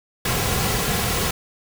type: noise with comb filter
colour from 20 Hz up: pink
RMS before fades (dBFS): -22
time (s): 0.25-1.31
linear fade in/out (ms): 5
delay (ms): 3.3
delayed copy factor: -0.5
effects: none

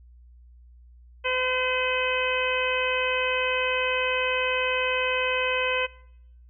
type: harmonic tone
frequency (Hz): 510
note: C5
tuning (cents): -44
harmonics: 1 / 2 / 3 / 4 / 5 / 6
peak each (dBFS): -28 / -31 / -32 / -32 / -28 / -33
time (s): 1.24-5.87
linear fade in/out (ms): 20
effects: noise-tail reverb RT60 0.8 s tail -23 dB re dry + added 60 Hz sine -48 dBFS peak until 6.49 s

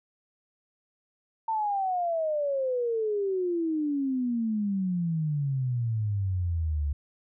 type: exponential sweep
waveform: sine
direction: down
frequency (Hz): 905 to 70.3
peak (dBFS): -25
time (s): 1.48-6.93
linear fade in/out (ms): 5
effects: none

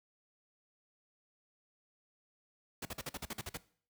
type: noise bursts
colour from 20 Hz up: pink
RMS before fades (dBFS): -40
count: 10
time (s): 2.82-3.573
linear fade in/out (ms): 5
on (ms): 33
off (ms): 47
effects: noise-tail reverb RT60 0.5 s tail -19 dB re dry + high-pass 60 Hz 12 dB/octave

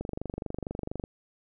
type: click train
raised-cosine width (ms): 2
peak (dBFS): -20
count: 26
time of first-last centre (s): 0.01-1.039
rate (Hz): 24.3
effects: none

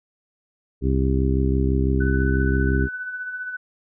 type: harmonic tone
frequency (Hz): 66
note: C2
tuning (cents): +16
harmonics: 1 / 2 / 3 / 4 / 5 / 6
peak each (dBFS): -20 / -24 / -28 / -26 / -29 / -27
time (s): 0.81-2.89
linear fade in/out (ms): 50
type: tone with tremolo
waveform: sine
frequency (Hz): 1497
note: F#6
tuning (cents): +20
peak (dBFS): -26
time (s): 2-3.57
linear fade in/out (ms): 10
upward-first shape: sine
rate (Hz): 15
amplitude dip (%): 45
effects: none

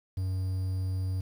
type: tone with quantisation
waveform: triangle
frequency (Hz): 93.6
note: F#2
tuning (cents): +20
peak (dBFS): -26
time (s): 0.17-1.21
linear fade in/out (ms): 5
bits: 9
effects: none

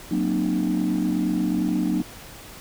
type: chord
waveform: sine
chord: C half-diminished seventh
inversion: second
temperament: equal with one note detuned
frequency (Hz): 185 / 233.1 / 261.6 / 304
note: Gb3 / Bb3 / C4 / Eb4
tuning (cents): 0 / 0 / 0 / -40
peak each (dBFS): -24 / -25 / -27 / -23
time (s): 0.11-2.02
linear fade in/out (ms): 5
effects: tanh soft clip ceiling -15 dBFS + pink hiss -42 dBFS RMS until 2.6 s

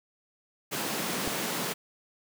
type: high-pass noise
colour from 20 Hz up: pink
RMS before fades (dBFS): -32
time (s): 0.71-1.74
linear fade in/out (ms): 20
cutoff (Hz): 160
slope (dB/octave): 24
type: click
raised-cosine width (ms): 2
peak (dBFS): -19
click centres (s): 1.276
effects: none

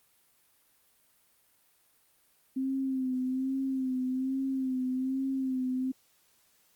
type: tone with vibrato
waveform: sine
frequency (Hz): 261.6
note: C4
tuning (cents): 0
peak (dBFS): -28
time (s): 2.56-5.92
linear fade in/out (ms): 10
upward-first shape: sine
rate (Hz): 1.2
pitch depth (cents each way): 43
effects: white hiss -67 dBFS RMS until 6.75 s + Opus 32 kbps

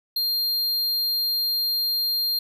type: tone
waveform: square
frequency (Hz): 4200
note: C8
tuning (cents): +6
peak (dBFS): -22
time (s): 0.16-2.39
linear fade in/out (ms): 5
effects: none

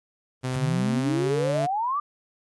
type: noise with exponential growth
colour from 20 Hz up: pink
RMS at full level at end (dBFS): -37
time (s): 0.41-0.56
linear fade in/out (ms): 0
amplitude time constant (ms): 32
type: tone with pitch glide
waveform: sawtooth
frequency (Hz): 128.5 to 145.91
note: C3 to D3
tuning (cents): -31 to -11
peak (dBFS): -22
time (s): 0.43-1.67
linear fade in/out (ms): 20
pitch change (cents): +220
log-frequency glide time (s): 0.84-1.49
type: exponential sweep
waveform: sine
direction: up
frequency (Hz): 128.7 to 1209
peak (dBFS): -23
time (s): 0.56-2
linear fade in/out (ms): 5
effects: resampled to 24000 Hz

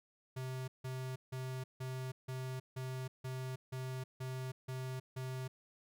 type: tone bursts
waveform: square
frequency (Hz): 129.6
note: C3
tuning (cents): -16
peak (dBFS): -40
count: 11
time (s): 0.36-5.48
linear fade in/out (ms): 10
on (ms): 320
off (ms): 160
effects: none

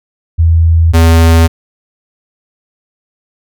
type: tone pair in turn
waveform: sine / square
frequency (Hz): 82.41 / 82.41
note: E2 / E2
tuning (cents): 0 / 0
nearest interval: unison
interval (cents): 0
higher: neither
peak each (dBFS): -4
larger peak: neither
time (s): 0.38-0.93 / 0.93-1.48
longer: neither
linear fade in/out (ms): 20
effects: none

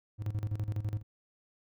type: tone with tremolo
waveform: triangle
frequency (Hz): 104.9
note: G#2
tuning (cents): +18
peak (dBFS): -27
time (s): 0.18-1.03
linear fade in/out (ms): 50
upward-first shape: square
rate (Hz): 12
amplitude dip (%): 75
effects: none

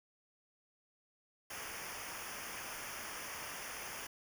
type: noise with comb filter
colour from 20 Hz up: pink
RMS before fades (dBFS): -45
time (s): 1.5-4.07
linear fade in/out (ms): 5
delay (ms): 0.25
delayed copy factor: -0.85
effects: none

